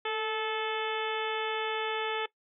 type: harmonic tone with a mistuned harmonic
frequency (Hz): 435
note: A4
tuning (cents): -20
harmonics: 1 / 2 / 3 / 4 / 5 / 6 / 7 / 8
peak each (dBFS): -33 / -36 / -38 / -39 / -40 / -41 / -41 / -42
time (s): 0.05-2.26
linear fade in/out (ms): 5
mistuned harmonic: 1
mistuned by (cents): +30
effects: noise-tail reverb RT60 0.1 s tail -19 dB re dry